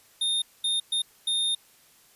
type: tone bursts at uneven times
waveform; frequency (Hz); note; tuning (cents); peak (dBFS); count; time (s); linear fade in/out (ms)
square; 3655; A#7; -35; -24; 4; 0.21-0.42 / 0.64-0.8 / 0.92-1.02 / 1.27-1.55; 5
effects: white hiss -58 dBFS RMS until 2.15 s + resampled to 32000 Hz